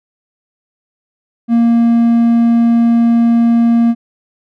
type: tone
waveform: triangle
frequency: 233.1 Hz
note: A#3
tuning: in tune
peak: -5 dBFS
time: 1.48-3.95 s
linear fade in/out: 50 ms
effects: none